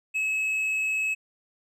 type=tone with hard clipping; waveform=sine; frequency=2578 Hz; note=E7; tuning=39 cents flat; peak=-25 dBFS; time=0.14-1.15 s; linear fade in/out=20 ms; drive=3 dB; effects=none